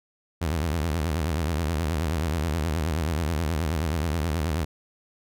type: tone with vibrato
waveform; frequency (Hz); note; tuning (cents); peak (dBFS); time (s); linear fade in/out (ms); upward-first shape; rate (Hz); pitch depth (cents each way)
sawtooth; 79.5; D#2; +38; -20; 0.41-4.65; 10; sine; 9.4; 170
effects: none